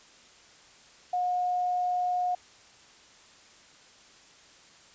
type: tone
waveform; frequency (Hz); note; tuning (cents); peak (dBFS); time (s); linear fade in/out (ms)
sine; 721; F#5; -45; -25; 1.13-2.35; 5
effects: white hiss -55 dBFS RMS until 4.94 s + resampled to 16000 Hz